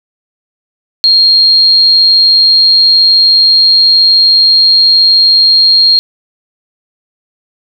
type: tone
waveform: sine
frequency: 4233 Hz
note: C8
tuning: 19 cents sharp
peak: -3 dBFS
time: 1.04-5.99 s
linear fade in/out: 0 ms
effects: 7-bit